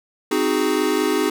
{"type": "chord", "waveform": "square", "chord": "Ab dominant seventh", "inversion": "first", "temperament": "equal", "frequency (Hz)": [261.6, 311.1, 370, 415.3], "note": ["C4", "Eb4", "Gb4", "Ab4"], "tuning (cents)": [0, 0, 0, 0], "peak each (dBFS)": [-26, -23, -24, -23], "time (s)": [0.31, 1.3], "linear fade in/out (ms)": 5, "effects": []}